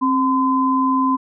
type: tone pair together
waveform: sine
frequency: 265.7 / 1022 Hz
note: C4 / C6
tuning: +27 / -41 cents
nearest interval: octave + major seventh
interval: 2332 cents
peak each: -17 dBFS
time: 0.01-1.17 s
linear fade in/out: 20 ms
effects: none